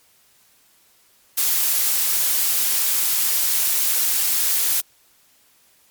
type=noise; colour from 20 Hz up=blue; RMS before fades=-19 dBFS; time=1.37-4.81 s; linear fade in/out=10 ms; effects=white hiss -57 dBFS RMS until 5.9 s + MP3 96 kbps